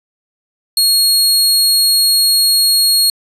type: tone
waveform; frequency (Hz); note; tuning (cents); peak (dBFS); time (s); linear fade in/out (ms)
sawtooth; 4300; C8; +47; -6; 0.77-3.1; 2
effects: resampled to 32000 Hz + 7-bit